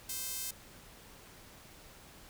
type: tone with high-pass filter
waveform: sawtooth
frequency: 520 Hz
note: C5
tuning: 11 cents flat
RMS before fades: -39 dBFS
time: 0.09-0.51 s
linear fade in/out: 5 ms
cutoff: 7000 Hz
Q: 0.54
effects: pink hiss -55 dBFS RMS until 2.29 s